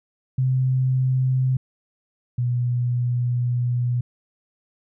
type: tone pair in turn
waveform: sine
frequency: 129.6 / 122.33 Hz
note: C3 / B2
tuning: -16 / -16 cents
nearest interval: minor second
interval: 100 cents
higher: first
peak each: -17 / -19 dBFS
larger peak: first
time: 0.38-1.57 / 2.38-4.01 s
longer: second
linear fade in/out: 5 ms
effects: none